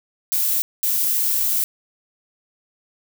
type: noise bursts at uneven times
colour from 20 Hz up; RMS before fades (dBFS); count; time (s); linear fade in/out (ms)
violet; -20; 2; 0.32-0.62 / 0.83-1.64; 0
effects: none

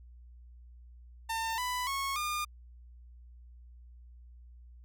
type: tone with pitch steps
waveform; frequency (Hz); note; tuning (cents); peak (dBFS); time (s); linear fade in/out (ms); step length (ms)
sawtooth; 902 / 995.1 / 1097.7 / 1211; A5 / B5 / C#6 / D#6; +43 / +13 / -17 / -47; -28; 1.29-2.45; 10; 290
effects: added 60 Hz sine -50 dBFS peak until 4.84 s

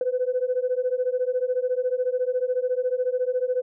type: beating tone pair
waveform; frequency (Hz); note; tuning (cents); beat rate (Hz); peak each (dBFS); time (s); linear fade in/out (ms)
sine; 496.6 / 510.6; B4 / C5; +9 / -42; 14; -24; 0.01-3.62; 2
effects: tanh soft clip ceiling -15 dBFS

